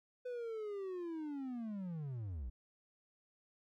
triangle linear sweep, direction down, 503 to 54 Hz, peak -38 dBFS, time 0.25-2.5 s, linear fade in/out 10 ms, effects none

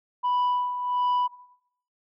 sine tone with tremolo, 987.8 Hz, B5, in tune, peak -18 dBFS, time 0.23-1.28 s, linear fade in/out 20 ms, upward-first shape sine, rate 1.4 Hz, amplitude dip 70%, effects noise-tail reverb RT60 0.7 s tail -17 dB re dry + tanh soft clip ceiling -20 dBFS

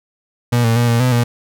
35% pulse tone with pitch steps, 120.4 / 114.5 / 119.7 / 117.1 / 126.5 / 119.3 Hz, B2 / A#2 / A#2 / A#2 / B2 / A#2, -44 / -31 / +46 / +8 / +42 / +41 cents, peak -10 dBFS, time 0.52-1.24 s, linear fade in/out 10 ms, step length 120 ms, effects none

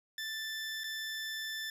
20% pulse tone with dropouts, 1763 Hz, A6, 3 cents sharp, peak -32 dBFS, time 0.18-1.7 s, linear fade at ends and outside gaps 2 ms, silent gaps 0.836-0.841 s, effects resampled to 32000 Hz

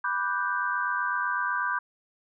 sine chord, G major seventh, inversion first, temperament equal, 987.8 / 1174.7 / 1480 / 1568 Hz, B5 / D6 / F#6 / G6, 0 / 0 / 0 / 0 cents, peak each -31 / -31 / -34 / -29 dBFS, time 0.04-1.79 s, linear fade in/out 5 ms, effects none

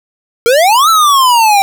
square exponential two-way sweep, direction up then down, 448.9 to 1345 to 775 Hz, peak -6 dBFS, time 0.46-1.62 s, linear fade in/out 0 ms, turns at 0.89 s, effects none

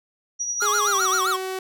sine tone with tremolo, 5790 Hz, F#8, 38 cents flat, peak -22 dBFS, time 0.39-1.22 s, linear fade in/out 20 ms, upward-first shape triangle, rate 11 Hz, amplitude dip 50%
square tone with vibrato, 1245 Hz, D#6, 1 cent sharp, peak -21 dBFS, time 0.6-1.37 s, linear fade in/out 20 ms, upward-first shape sine, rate 7.6 Hz, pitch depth 240 cents each way
sawtooth tone with pitch glide, 415.3 to 376.5 Hz, G#4 to F#4, 0 to +30 cents, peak -23 dBFS, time 0.62-1.59 s, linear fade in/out 2 ms, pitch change -170 cents, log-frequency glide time 0.85-1.03 s
effects none

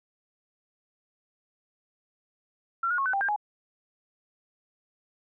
sine tone with pitch steps, 1362 / 1443 / 1093 / 1512 / 789 / 1595 / 836 Hz, F6 / F#6 / C#6 / F#6 / G5 / G6 / G#5, -44 / -44 / -25 / +37 / +11 / +30 / +11 cents, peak -24 dBFS, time 2.83-3.362 s, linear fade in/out 5 ms, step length 76 ms, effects none

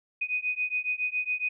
sine beating tone pair, 2489 / 2496.2 Hz, D#7 / D#7, 0 / +5 cents, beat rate 7.2 Hz, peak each -30 dBFS, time 0.21-1.49 s, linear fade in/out 10 ms, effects none

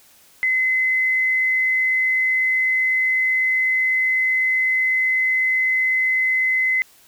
sine tone, 2042 Hz, C7, 43 cents flat, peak -16 dBFS, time 0.43-6.82 s, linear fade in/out 0 ms, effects white hiss -52 dBFS RMS until 7.07 s

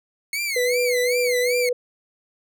sawtooth tone with vibrato, 2170 Hz, C#7, 37 cents flat, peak -20 dBFS, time 0.33-1.69 s, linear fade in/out 2 ms, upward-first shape sine, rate 2.6 Hz, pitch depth 160 cents each way
sine tone, 492.9 Hz, B4, 3 cents flat, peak -19 dBFS, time 0.56-1.73 s, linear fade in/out 5 ms
effects none

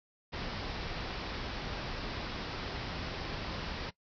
pink low-pass noise, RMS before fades -39 dBFS, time 0.32-3.91 s, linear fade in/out 20 ms, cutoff 5400 Hz, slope 96 dB/octave, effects noise-tail reverb RT60 0.1 s tail -20 dB re dry

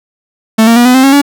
45% pulse tone with pitch steps, 221.5 / 230.9 / 240.7 / 250.9 / 261.6 / 272.7 / 284.3 Hz, A3 / A#3 / B3 / B3 / C4 / C#4 / C#4, +12 / -16 / -44 / +28 / 0 / -28 / +44 cents, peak -3 dBFS, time 0.58-1.217 s, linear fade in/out 10 ms, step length 91 ms, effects none

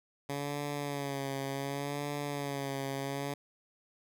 10% pulse tone with vibrato, 140.8 Hz, C#3, 27 cents sharp, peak -26 dBFS, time 0.29-3.34 s, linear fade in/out 5 ms, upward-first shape sine, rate 0.68 Hz, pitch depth 51 cents each way, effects none

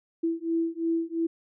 sine beating tone pair, 329.4 / 332.3 Hz, E4 / E4, -1 / +14 cents, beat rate 2.9 Hz, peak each -28 dBFS, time 0.23-1.27 s, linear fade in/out 10 ms, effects none

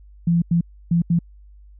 sine tone bursts at uneven times, 170 Hz, F3, 46 cents flat, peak -14 dBFS, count 4, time 0.27-0.42 / 0.51-0.61 / 0.91-1.02 / 1.1-1.19 s, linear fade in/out 5 ms, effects added 50 Hz sine -43 dBFS peak until 1.79 s

